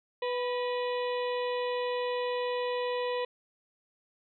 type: harmonic tone with a mistuned harmonic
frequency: 493.9 Hz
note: B4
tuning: in tune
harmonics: 1 / 2 / 4 / 5 / 6 / 7 / 8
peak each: -30 / -36 / -42 / -44 / -46 / -47 / -48 dBFS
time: 0.22-3.25 s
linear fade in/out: 5 ms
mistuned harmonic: 4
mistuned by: -42 cents
effects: none